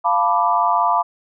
sine chord, B half-diminished seventh, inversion second, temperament equal with one note detuned, 698.5 / 882.5 / 987.8 / 1174.7 Hz, F5 / A5 / B5 / D6, 0 / +5 / 0 / 0 cents, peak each -20 / -21 / -18 / -20 dBFS, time 0.04-1.03 s, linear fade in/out 20 ms, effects none

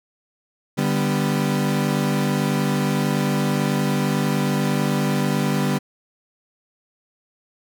35% pulse chord, G major, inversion second, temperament equal, 146.83 / 196 / 246.9 Hz, D3 / G3 / B3, 0 / 0 / 0 cents, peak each -21 / -21 / -23 dBFS, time 0.77-5.79 s, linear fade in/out 20 ms, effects none

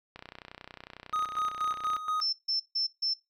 click train, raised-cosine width 0.3 ms, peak -27 dBFS, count 57, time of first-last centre 0.16-1.966 s, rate 31 Hz
triangle tone with tremolo, 1250 Hz, D#6, 8 cents sharp, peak -25 dBFS, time 1.13-2.22 s, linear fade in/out 5 ms, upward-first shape square, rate 4.2 Hz, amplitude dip 65%
sine tone bursts, 5330 Hz, E8, 18 cents sharp, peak -26 dBFS, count 4, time 2.21-3.14 s, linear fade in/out 10 ms, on 120 ms, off 150 ms
effects noise-tail reverb RT60 0.2 s tail -19 dB re dry

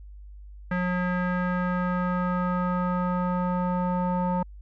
square tone with low-pass filter sweep, 180 Hz, F#3, 47 cents flat, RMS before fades -26 dBFS, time 0.71-4.43 s, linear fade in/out 5 ms, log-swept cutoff 1700 to 960 Hz, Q 3.7, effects added 50 Hz sine -41 dBFS peak until 4.61 s

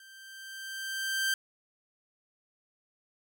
sawtooth tone with level ramp, 1568 Hz, G6, in tune, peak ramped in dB -48 to -22 dBFS, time 0-1.34 s, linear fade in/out 2 ms, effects none

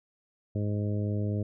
harmonic tone, 103.83 Hz, G#2, in tune, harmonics 1 / 2 / 3 / 4 / 5 / 6, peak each -28 / -34 / -38 / -40 / -42 / -44 dBFS, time 0.55-1.43 s, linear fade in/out 5 ms, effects none

